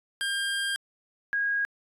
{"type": "tone pair in turn", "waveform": ["25% pulse", "sine"], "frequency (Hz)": [1602, 1639.4], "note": ["G6", "G#6"], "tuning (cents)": [37, -23], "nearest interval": "unison", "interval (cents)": 40, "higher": "second", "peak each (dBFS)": [-23, -24], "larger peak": "first", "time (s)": [[0.21, 0.76], [1.33, 1.65]], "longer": "first", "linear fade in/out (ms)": 0, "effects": ["resampled to 32000 Hz"]}